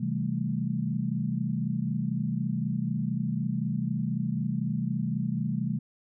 sine chord, A minor seventh, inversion first, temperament equal with one note detuned, 130.81 / 161.98 / 196 / 220 Hz, C3 / E3 / G3 / A3, 0 / -30 / 0 / 0 cents, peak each -32 dBFS, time 0-5.79 s, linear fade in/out 10 ms, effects none

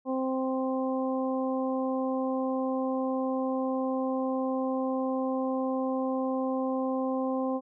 harmonic tone, 261.6 Hz, C4, in tune, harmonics 1 / 2 / 3 / 4, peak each -29 / -31 / -37 / -38 dBFS, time 0.05-7.61 s, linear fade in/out 50 ms, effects none

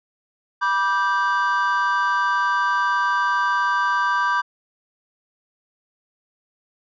triangle chord, G major, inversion first, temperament equal with one note detuned, 976.4 / 1174.7 / 1568 Hz, B5 / D6 / G6, -20 / 0 / 0 cents, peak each -20 dBFS, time 0.61-4.42 s, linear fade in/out 20 ms, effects tanh soft clip ceiling -8 dBFS + resampled to 16000 Hz

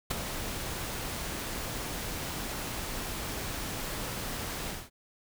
pink noise with ADSR envelope, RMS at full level -28 dBFS, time 0.1-4.9 s, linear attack 11 ms, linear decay 12 ms, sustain -8 dB, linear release 210 ms, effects none

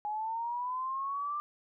sine linear sweep, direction up, 830.6 to 1189 Hz, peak -32 dBFS, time 0.05-1.4 s, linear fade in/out 0 ms, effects none

